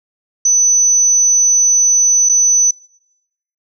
sine tone with dropouts, 6000 Hz, F#8, 23 cents sharp, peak -8 dBFS, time 0.45-2.71 s, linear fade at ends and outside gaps 5 ms, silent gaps 2.29-2.294 s, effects noise-tail reverb RT60 0.9 s tail -25 dB re dry

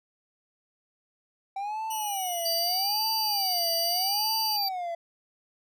triangle tone with vibrato, 770 Hz, G5, 31 cents flat, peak -28 dBFS, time 1.56-4.95 s, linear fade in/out 5 ms, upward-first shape sine, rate 0.8 Hz, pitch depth 240 cents each way
10% pulse tone with tremolo, 2929 Hz, F#7, 18 cents flat, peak -24 dBFS, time 1.9-4.57 s, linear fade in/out 10 ms, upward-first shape sine, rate 0.63 Hz, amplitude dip 40%
square tone, 4653 Hz, D8, 17 cents flat, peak -27 dBFS, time 2.45-4.69 s, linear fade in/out 10 ms
effects none

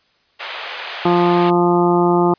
white band-pass noise, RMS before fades -29 dBFS, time 0.39-1.51 s, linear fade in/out 20 ms, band 520 to 3400 Hz, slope 24 dB/octave
harmonic tone, 174.9 Hz, F3, 3 cents sharp, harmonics 1 / 2 / 3 / 4 / 5 / 6 / 7, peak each -18 / -14 / -28 / -21 / -20 / -25 / -24 dBFS, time 1.05-2.34 s, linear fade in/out 5 ms
effects white hiss -59 dBFS RMS until 2.38 s + resampled to 11025 Hz

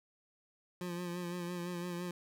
25% pulse tone with vibrato, 175.8 Hz, F3, 12 cents sharp, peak -34 dBFS, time 0.81-2.11 s, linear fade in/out 2 ms, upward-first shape sine, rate 5.9 Hz, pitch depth 36 cents each way, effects none

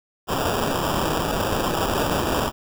white noise with sample-and-hold, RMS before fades -23 dBFS, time 0.27-2.52 s, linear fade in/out 50 ms, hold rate 2100 Hz, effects none

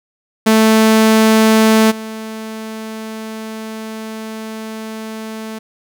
sawtooth tone with level steps, 220 Hz, A3, in tune, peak -4 / -21 dBFS, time 0.46-5.59 s, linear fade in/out 10 ms, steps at 1.9 s, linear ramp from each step 20 ms, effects none

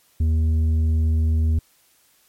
sine tone with tanh clipping, 79.6 Hz, D#2, 40 cents sharp, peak -17 dBFS, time 0.2-1.59 s, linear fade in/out 5 ms, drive 6 dB, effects white hiss -59 dBFS RMS until 2.28 s + MP3 64 kbps

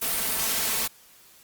white noise with comb filter, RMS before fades -26 dBFS, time 0.01-0.88 s, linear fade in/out 20 ms, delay 4.5 ms, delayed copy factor +0.5, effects white hiss -54 dBFS RMS until 1.43 s + Opus 32 kbps

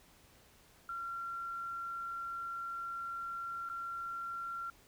sine tone with dropouts, 1371 Hz, F6, 32 cents flat, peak -38 dBFS, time 0.89-4.7 s, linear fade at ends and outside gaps 2 ms, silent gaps 3.69-3.698 s, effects pink hiss -63 dBFS RMS until 4.87 s

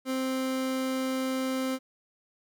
30% pulse tone, 261.6 Hz, C4, in tune, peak -25 dBFS, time 0.05-1.79 s, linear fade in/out 50 ms, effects none

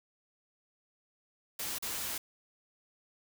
white noise with dropouts, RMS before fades -37 dBFS, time 1.59-2.18 s, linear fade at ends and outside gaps 5 ms, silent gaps 1.785-1.824 s, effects none

